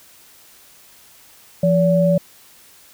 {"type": "tone pair together", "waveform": "sine", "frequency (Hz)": [171.6, 572.9], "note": ["F3", "D5"], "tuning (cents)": [-30, -43], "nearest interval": "octave + major sixth", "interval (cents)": 2087, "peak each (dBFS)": -15, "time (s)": [1.63, 2.18], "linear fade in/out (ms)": 5, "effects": ["white hiss -48 dBFS RMS until 2.93 s"]}